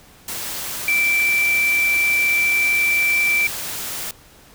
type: tone in noise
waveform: sine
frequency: 2338 Hz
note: D7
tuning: 8 cents flat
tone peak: -15 dBFS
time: 0.88-3.47 s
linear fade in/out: 2 ms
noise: white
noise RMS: -28 dBFS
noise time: 0.28-4.11 s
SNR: +10 dB
effects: pink hiss -48 dBFS RMS until 4.54 s